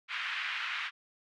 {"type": "band-pass noise", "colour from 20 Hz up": "white", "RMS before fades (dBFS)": -36, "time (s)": [0.08, 0.91], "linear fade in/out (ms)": 50, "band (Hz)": [1300, 2800], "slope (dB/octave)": 24, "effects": []}